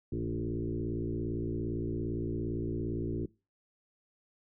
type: tone with frequency modulation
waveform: sine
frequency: 218 Hz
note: A3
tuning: 16 cents flat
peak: -31 dBFS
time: 0.12-3.26 s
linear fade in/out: 5 ms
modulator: 57.5 Hz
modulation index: 3
effects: noise-tail reverb RT60 0.3 s tail -23 dB re dry